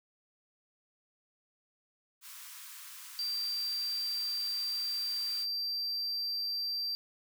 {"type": "high-pass noise", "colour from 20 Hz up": "white", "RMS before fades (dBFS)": -48, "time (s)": [2.21, 5.47], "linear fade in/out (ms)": 50, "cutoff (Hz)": 940, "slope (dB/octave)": 96}
{"type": "tone", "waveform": "triangle", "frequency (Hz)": 4699, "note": "D8", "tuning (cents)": 0, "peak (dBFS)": -31, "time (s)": [3.19, 6.95], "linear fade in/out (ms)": 0}
{"effects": []}